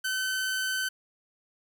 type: tone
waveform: sawtooth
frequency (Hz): 1526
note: G6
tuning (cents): -47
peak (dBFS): -24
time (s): 0.04-0.89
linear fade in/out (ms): 10
effects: 10-bit